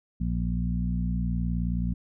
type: harmonic tone with a mistuned harmonic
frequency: 59.2 Hz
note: A#1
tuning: 27 cents sharp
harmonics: 1 / 2 / 3 / 4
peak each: -28 / -33 / -29 / -35 dBFS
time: 0.2-1.94 s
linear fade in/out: 10 ms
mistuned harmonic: 1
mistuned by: +19 cents
effects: none